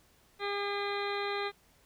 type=harmonic tone; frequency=404.3 Hz; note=G#4; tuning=46 cents flat; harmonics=1 / 2 / 3 / 4 / 5 / 6 / 8 / 9 / 10; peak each=-35 / -39 / -39 / -43 / -41 / -44 / -48 / -47 / -44 dBFS; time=0.39-1.52 s; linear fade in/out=50 ms; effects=pink hiss -65 dBFS RMS until 1.85 s